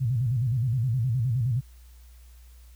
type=tone with vibrato; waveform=sine; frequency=121.6 Hz; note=B2; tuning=26 cents flat; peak=-22 dBFS; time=0-1.61 s; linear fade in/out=20 ms; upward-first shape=square; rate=9.6 Hz; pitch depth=140 cents each way; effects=added 60 Hz sine -47 dBFS peak until 2.75 s + white hiss -61 dBFS RMS until 2.75 s